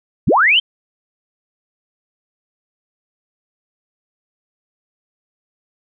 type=linear sweep; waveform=sine; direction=up; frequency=57.9 to 3216 Hz; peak=-9 dBFS; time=0.27-0.6 s; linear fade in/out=10 ms; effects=none